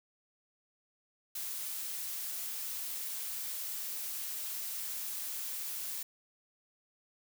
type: noise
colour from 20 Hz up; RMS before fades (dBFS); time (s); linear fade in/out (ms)
blue; -39; 1.35-6.03; 5
effects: none